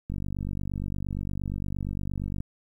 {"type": "click train", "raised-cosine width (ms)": 5, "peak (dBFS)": -20, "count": 113, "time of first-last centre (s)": [0.1, 2.405], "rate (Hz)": 48.6, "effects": ["10-bit"]}